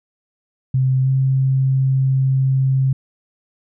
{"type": "tone with pitch glide", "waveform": "sine", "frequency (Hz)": [130.81, 133.1], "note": ["C3", "C3"], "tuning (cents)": [0, 30], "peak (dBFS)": -13, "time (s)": [0.74, 2.93], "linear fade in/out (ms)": 5, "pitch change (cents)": 30, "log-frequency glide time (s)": [1.03, 1.08], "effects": []}